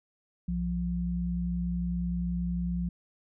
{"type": "tone pair together", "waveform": "sine", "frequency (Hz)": [62, 175.36], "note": ["B1", "F3"], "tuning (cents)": [7, 7], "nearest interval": "octave + tritone", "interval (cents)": 1800, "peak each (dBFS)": [-33, -29], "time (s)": [0.48, 2.89], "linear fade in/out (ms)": 5, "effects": []}